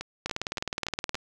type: two click trains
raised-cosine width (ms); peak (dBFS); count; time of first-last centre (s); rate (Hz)
0.2; -17 / -12; 5 / 18; 0.01-1.153 / 0.26-1.145; 3.5 / 19.2
effects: none